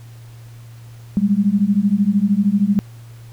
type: beating tone pair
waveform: sine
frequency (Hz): 195.6 / 208.6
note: G3 / G#3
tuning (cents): -4 / +8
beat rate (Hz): 13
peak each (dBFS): -16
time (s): 1.17-2.79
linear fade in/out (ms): 0
effects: added 116 Hz sine -36 dBFS peak until 3.32 s + pink hiss -50 dBFS RMS until 3.32 s